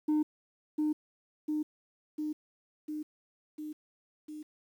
sine tone with echo, 304.3 Hz, D#4, 38 cents flat, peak -22 dBFS, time 0.08-0.23 s, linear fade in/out 10 ms, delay 700 ms, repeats 6, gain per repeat -3 dB, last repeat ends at 4.43 s, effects tanh soft clip ceiling -24 dBFS + 10-bit

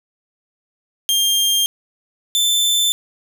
sawtooth tone pair in turn, 3200 / 3538 Hz, G7 / A7, +35 / +9 cents, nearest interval major second, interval 174 cents, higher second, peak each -11 dBFS, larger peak neither, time 1.09-1.66 / 2.35-2.92 s, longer neither, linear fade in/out 0 ms, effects none

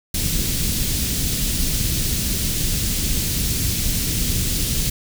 pink band-stop noise, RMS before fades -21 dBFS, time 0.14-4.9 s, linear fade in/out 5 ms, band 220 to 3800 Hz, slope 12 dB/octave, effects none

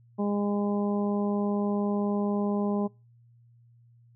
harmonic tone, 204.2 Hz, G#3, 29 cents flat, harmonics 1 / 2 / 3 / 4 / 5, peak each -26 / -32 / -36 / -38 / -40 dBFS, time 0.18-2.88 s, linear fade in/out 20 ms, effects noise-tail reverb RT60 0.3 s tail -26 dB re dry + added 118 Hz sine -55 dBFS peak until 4.15 s

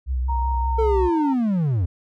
sine tone with vibrato, 63.8 Hz, C2, 43 cents flat, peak -20 dBFS, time 0.06-1.1 s, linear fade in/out 50 ms, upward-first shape sine, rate 5.2 Hz, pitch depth 46 cents each way
sine tone with pitch glide, 932.3 to 911 Hz, A#5 to A#5, 0 to -40 cents, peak -24 dBFS, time 0.28-1.34 s, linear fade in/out 20 ms, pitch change -40 cents, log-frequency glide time 0.54-0.84 s
triangle linear sweep, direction down, 454.1 to 78.3 Hz, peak -16 dBFS, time 0.78-1.86 s, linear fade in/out 10 ms
effects none

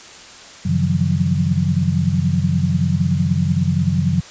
sine tone cluster, 93.7 / 137.6 / 157.1 / 173.2 / 183.7 Hz, F#2 / C#3 / D#3 / F3 / F#3, +22 / -12 / +17 / -14 / -12 cents, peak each -21 dBFS, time 0.65-4.21 s, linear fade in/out 10 ms, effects white hiss -39 dBFS RMS until 4.3 s + resampled to 16000 Hz

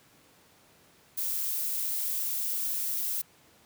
violet noise, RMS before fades -31 dBFS, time 1.17-3.22 s, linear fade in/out 10 ms, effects pink hiss -60 dBFS RMS until 3.65 s + high-pass 100 Hz 12 dB/octave

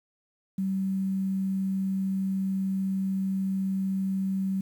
sine tone with quantisation, 191.9 Hz, G3, 37 cents flat, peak -25 dBFS, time 0.58-4.61 s, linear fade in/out 5 ms, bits 9, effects none

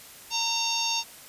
harmonic tone, 916 Hz, A#5, 31 cents flat, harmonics 1 / 3 / 4 / 5 / 6 / 7, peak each -32 / -32 / -32 / -32 / -32 / -32 dBFS, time 0.3-1.04 s, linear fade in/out 50 ms, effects white hiss -47 dBFS RMS until 1.28 s + resampled to 32000 Hz

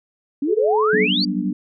sine exponential sweep, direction up, 267.4 to 4788 Hz, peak -18 dBFS, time 0.42-1.25 s, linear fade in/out 5 ms
sine tone with vibrato, 429.2 Hz, A4, 43 cents flat, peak -16 dBFS, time 0.47-1.08 s, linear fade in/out 50 ms, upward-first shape triangle, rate 3.4 Hz, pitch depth 8 cents each way
sine chord, G major seventh, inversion third, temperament equal with one note detuned, 185 / 196 / 241.6 / 293.7 Hz, F#3 / G3 / B3 / D4, 0 / 0 / -38 / 0 cents, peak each -25 dBFS, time 0.93-1.53 s, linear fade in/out 5 ms
effects none

